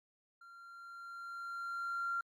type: tone with level ramp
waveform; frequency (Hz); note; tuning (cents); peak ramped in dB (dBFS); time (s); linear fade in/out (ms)
triangle; 1381; F6; -20; -52 to -29; 0.41-2.21; 5
effects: tanh soft clip ceiling -31 dBFS + MP3 96 kbps